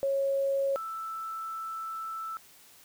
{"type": "tone pair in turn", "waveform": "sine", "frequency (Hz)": [549, 1322.4], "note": ["C#5", "E6"], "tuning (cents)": [-17, 5], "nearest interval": "octave + minor third", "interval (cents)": 1522, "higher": "second", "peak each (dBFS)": [-25, -34], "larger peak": "first", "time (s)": [[0.03, 0.76], [0.76, 2.37]], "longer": "second", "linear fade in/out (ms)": 0, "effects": ["white hiss -56 dBFS RMS until 2.84 s"]}